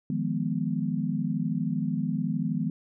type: chord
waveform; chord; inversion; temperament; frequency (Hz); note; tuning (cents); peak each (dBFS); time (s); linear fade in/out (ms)
sine; F half-diminished seventh; third; equal; 155.56 / 174.61 / 207.7 / 246.9; Eb3 / F3 / Ab3 / Cb4; 0 / 0 / 0 / 0; -31; 0.1-2.7; 2
effects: none